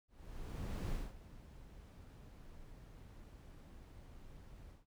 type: noise with ADSR envelope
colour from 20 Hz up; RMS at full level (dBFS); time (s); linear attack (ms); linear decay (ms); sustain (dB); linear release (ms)
brown; -39; 0.08-4.86; 840; 210; -16; 150
effects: none